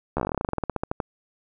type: slowing click train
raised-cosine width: 1 ms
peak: -11 dBFS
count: 22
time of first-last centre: 0.17-1.002 s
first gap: 13 ms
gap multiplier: 1.1
effects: none